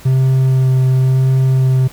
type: tone with vibrato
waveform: triangle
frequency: 130.8 Hz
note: C3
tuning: in tune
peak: -7 dBFS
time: 0.05-1.88 s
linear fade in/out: 10 ms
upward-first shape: sine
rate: 0.95 Hz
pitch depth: 12 cents each way
effects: pink hiss -39 dBFS RMS until 1.92 s